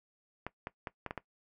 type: clicks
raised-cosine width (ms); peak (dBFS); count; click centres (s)
0.5; -22; 6; 0.466 / 0.671 / 0.872 / 1.063 / 1.109 / 1.177
effects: noise-tail reverb RT60 0.1 s tail -19 dB re dry